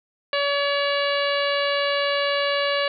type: harmonic tone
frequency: 568 Hz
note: C#5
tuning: 42 cents sharp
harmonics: 1 / 2 / 3 / 4 / 5 / 6 / 7 / 8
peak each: -23 / -28 / -28 / -31 / -29 / -35 / -32 / -36 dBFS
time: 0.33-2.88 s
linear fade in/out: 2 ms
effects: none